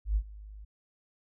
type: tone with ADSR envelope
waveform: sine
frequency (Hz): 51.7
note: G#1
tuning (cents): -7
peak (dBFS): -22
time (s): 0.05-0.65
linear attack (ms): 110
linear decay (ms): 65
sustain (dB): -21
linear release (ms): 10
effects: none